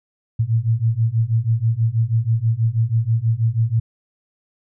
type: beating tone pair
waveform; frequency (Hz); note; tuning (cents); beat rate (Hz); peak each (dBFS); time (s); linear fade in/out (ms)
sine; 110.6 / 116.8; A2 / A#2; +9 / +4; 6.2; -19 / -18; 0.39-3.8; 10
effects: none